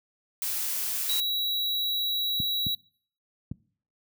blue noise, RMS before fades -30 dBFS, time 0.42-1.2 s, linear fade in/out 0 ms
square tone, 3889 Hz, B7, 27 cents flat, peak -26 dBFS, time 1.09-2.75 s, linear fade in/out 5 ms
clicks, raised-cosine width 5 ms, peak -18 dBFS, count 3, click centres 2.401 / 2.667 / 3.515 s
effects noise-tail reverb RT60 0.5 s tail -22 dB re dry + high-pass 100 Hz 12 dB/octave

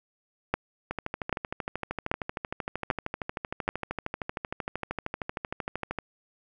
two click trains, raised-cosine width 0.5 ms, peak -9 / -16 dBFS, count 5 / 67, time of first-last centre 0.54-3.69 / 0.91-5.987 s, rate 1.27 / 13 Hz, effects none

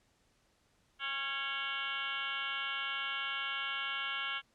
sine tone with frequency modulation, 2217 Hz, C#7, in tune, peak -34 dBFS, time 0.99-4.42 s, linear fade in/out 50 ms, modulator 281 Hz, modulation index 3.8, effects pink hiss -72 dBFS RMS until 4.54 s + low-pass 9000 Hz 12 dB/octave

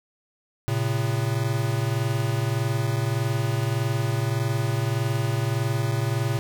square tone pair together, 113.6 / 135.27 Hz, A#2 / C#3, -44 / -42 cents, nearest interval minor third, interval 302 cents, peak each -25 / -27 dBFS, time 0.68-6.39 s, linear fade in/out 0 ms, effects none

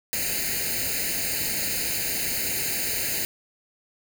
white noise with comb filter, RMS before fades -27 dBFS, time 0.13-3.25 s, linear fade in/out 0 ms, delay 0.44 ms, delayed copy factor +0.95, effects none

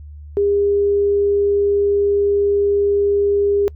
sine tone, 404.3 Hz, G#4, 46 cents flat, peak -13 dBFS, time 0.37-3.68 s, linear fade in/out 0 ms, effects noise-tail reverb RT60 0.1 s tail -26 dB re dry + added 74 Hz sine -33 dBFS peak until 3.75 s

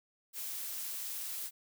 blue noise, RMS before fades -40 dBFS, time 0.33-1.51 s, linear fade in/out 50 ms, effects none

